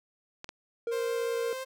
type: clicks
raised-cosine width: 0.2 ms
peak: -23 dBFS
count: 2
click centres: 0.444 / 0.491 s
type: tone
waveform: triangle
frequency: 466.2 Hz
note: A#4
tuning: in tune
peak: -27 dBFS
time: 0.87-1.53 s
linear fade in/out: 2 ms
type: tone with vibrato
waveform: sawtooth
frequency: 523.3 Hz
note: C5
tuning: in tune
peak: -31 dBFS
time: 0.91-1.65 s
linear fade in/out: 20 ms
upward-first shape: sine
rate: 5.8 Hz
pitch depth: 9 cents each way
effects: none